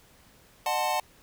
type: chord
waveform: square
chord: D# diminished seventh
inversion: none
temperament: equal with one note detuned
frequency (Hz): 608 / 740 / 880 / 1046.5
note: D#5 / F#5 / A5 / C6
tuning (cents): -40 / 0 / 0 / 0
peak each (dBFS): -34 / -30 / -30 / -35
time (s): 0.66-1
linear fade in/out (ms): 2
effects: pink hiss -58 dBFS RMS until 1.22 s